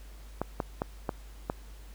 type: clicks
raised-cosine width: 1 ms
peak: -15 dBFS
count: 5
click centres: 0.416 / 0.602 / 0.819 / 1.092 / 1.499 s
effects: added 50 Hz sine -45 dBFS peak until 1.94 s + pink hiss -57 dBFS RMS until 1.94 s